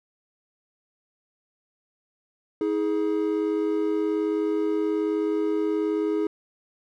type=tone pair together; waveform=triangle; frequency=319.1 / 417.9 Hz; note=D#4 / G#4; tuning=+44 / +11 cents; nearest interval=perfect fourth; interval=467 cents; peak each=-23 dBFS; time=2.61-6.27 s; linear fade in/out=2 ms; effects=none